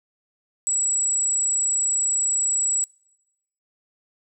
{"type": "tone", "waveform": "sine", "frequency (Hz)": 7810, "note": "B8", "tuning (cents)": -20, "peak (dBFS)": -20, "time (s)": [0.67, 2.84], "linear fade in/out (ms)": 0, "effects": ["noise-tail reverb RT60 0.9 s tail -23 dB re dry"]}